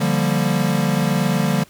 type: chord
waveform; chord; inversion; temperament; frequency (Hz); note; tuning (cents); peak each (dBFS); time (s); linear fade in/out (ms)
square; G minor seventh; second; equal; 146.83 / 174.61 / 196 / 233.1; D3 / F3 / G3 / Bb3; 0 / 0 / 0 / 0; -22 / -22 / -22 / -24; 0-1.64; 10
effects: pink hiss -49 dBFS RMS until 1.69 s + MP3 96 kbps